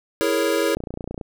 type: chord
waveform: square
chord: A# half-diminished seventh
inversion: second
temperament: equal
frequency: 329.6 / 415.3 / 466.2 / 554.4 Hz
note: E4 / G#4 / A#4 / C#5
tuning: 0 / 0 / 0 / 0 cents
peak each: -25 dBFS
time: 0.21-0.75 s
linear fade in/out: 0 ms
type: click train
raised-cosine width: 2 ms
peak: -17 dBFS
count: 14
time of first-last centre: 0.77-1.212 s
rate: 29.4 Hz
effects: none